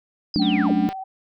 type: linear sweep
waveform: sine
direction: down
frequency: 5050 to 165.7 Hz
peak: -26 dBFS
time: 0.34-0.73 s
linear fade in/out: 2 ms
type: chord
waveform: sine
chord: D major seventh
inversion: first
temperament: equal with one note detuned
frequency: 185 / 216.7 / 277.2 / 293.7 Hz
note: F#3 / A3 / C#4 / D4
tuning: 0 / -26 / 0 / 0 cents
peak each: -24 / -22 / -25 / -21 dBFS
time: 0.36-0.89 s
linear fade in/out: 0 ms
type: tone with vibrato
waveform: sine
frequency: 763 Hz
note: G5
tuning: 47 cents flat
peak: -29 dBFS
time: 0.39-1.04 s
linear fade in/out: 10 ms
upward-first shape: sine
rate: 16 Hz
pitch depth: 20 cents each way
type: click train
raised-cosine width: 0.3 ms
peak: -25 dBFS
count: 102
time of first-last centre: 0.42-0.928 s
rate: 199 Hz
effects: none